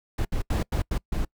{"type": "noise bursts at uneven times", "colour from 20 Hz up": "brown", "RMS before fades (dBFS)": -25, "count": 6, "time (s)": [[0.18, 0.25], [0.32, 0.42], [0.5, 0.63], [0.72, 0.82], [0.91, 0.98], [1.12, 1.25]], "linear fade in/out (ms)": 5, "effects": ["noise-tail reverb RT60 0.1 s tail -25 dB re dry"]}